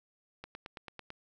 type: click train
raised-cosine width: 0.3 ms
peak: -27 dBFS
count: 7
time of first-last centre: 0.44-1.104 s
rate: 9.04 Hz
effects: none